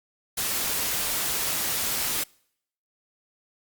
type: noise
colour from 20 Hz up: white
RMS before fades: -27 dBFS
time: 0.37-2.24 s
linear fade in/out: 10 ms
effects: noise-tail reverb RT60 0.7 s tail -26 dB re dry + Opus 48 kbps